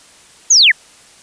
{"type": "linear sweep", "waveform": "sine", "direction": "down", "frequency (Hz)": [6920, 1600], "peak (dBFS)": -5, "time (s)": [0.5, 0.72], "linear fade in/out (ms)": 10, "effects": ["white hiss -44 dBFS RMS until 1.22 s", "resampled to 22050 Hz"]}